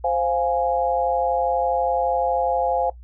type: chord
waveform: sine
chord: F minor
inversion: second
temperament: equal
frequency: 523.3 / 698.5 / 830.6 Hz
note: C5 / F5 / Ab5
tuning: 0 / 0 / 0 cents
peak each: -23 dBFS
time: 0.04-2.9 s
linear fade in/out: 5 ms
effects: noise-tail reverb RT60 0.1 s tail -18 dB re dry + added 60 Hz sine -39 dBFS peak until 3.03 s